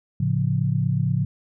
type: chord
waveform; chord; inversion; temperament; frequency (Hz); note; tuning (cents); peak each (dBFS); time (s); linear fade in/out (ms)
sine; A augmented; none; equal; 110 / 138.59 / 174.61; A2 / C#3 / E#3; 0 / 0 / 0; -24 / -22 / -25; 0.2-1.25; 5
effects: none